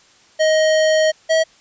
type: tone pair in turn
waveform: square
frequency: 627 / 642.8 Hz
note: D#5 / E5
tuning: +13 / -44 cents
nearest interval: unison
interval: 43 cents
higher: second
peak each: -13 dBFS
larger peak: neither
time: 0.39-1.12 / 1.29-1.44 s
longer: first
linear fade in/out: 20 ms
effects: white hiss -51 dBFS RMS until 1.6 s + resampled to 16000 Hz